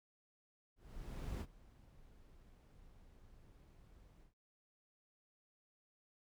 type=noise with ADSR envelope; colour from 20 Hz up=brown; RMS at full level=-41 dBFS; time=0.76-4.34 s; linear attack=650 ms; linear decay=50 ms; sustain=-21 dB; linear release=120 ms; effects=none